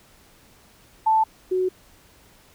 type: tone pair in turn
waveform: sine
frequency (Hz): 880 / 370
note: A5 / F#4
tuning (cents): 0 / 0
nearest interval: octave + minor third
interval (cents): 1500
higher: first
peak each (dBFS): -15 / -19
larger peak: first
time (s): 1.06-1.24 / 1.51-1.69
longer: neither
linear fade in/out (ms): 10
effects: pink hiss -54 dBFS RMS until 2.54 s